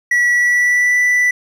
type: tone with pitch glide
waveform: triangle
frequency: 1940 to 1976.2 Hz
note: B6 to B6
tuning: -31 to +1 cents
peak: -9 dBFS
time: 0.11-1.31 s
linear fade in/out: 5 ms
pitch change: +32 cents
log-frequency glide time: 0.31-0.99 s
effects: none